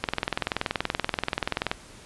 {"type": "click train", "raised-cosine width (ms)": 0.3, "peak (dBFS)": -8, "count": 36, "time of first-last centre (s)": [0.04, 1.715], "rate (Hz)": 20.9, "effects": ["pink hiss -48 dBFS RMS until 2.05 s", "resampled to 24000 Hz"]}